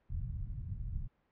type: low-pass noise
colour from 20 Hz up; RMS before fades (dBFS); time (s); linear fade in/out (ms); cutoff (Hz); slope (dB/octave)
pink; -39; 0.09-1.08; 10; 130; 24
effects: pink hiss -75 dBFS RMS until 1.31 s + low-pass 2000 Hz 12 dB/octave